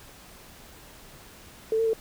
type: tone with pitch steps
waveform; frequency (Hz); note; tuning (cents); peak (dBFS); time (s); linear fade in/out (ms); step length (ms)
sine; 442.9 / 451.9 / 446.2; A4 / A4 / A4; +11 / +46 / +24; -21; 1.72-1.933; 2; 71
effects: pink hiss -49 dBFS RMS until 2 s